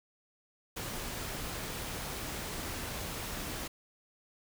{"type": "noise", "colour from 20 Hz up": "pink", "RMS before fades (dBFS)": -39, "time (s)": [0.76, 3.68], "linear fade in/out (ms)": 10, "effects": []}